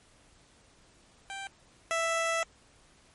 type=tone pair in turn; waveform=15% pulse; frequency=784 / 660.7 Hz; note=G5 / E5; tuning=0 / +4 cents; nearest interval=minor third; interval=296 cents; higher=first; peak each=-31 / -21 dBFS; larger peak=second; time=1.3-1.47 / 1.91-2.43 s; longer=second; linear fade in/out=0 ms; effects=pink hiss -61 dBFS RMS until 3.14 s + MP3 48 kbps